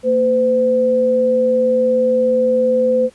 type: tone pair together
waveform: sine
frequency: 229.3 / 510 Hz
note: A#3 / C5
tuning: -28 / -44 cents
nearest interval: octave + major second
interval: 1384 cents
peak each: -21 / -12 dBFS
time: 0.03-3.1 s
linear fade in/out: 50 ms
effects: pink hiss -50 dBFS RMS until 3.14 s + resampled to 24000 Hz